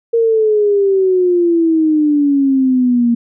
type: exponential sweep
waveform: sine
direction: down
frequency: 466.2 to 233.1 Hz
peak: -9 dBFS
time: 0.13-3.15 s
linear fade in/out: 10 ms
effects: none